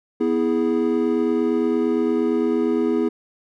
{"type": "chord", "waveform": "triangle", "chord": "E major", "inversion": "second", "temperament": "equal with one note detuned", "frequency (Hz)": [246.9, 326.6, 415.3], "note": ["B3", "E4", "G#4"], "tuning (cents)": [0, -16, 0], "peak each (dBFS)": -20, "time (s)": [0.2, 3.09], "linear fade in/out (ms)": 10, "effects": []}